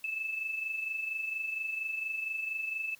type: tone with amplitude modulation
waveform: sine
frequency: 2622 Hz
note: E7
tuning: 10 cents flat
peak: -30 dBFS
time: 0.04-2.95 s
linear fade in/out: 2 ms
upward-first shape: sine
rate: 24.3 Hz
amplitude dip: 55%
effects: white hiss -60 dBFS RMS until 2.99 s